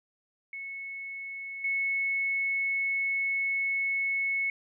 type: tone with level steps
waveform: sine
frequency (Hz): 2200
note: C#7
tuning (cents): -14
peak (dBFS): -36 / -26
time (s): 0.53-4.5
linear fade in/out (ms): 2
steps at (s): 1.64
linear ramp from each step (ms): 5
effects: none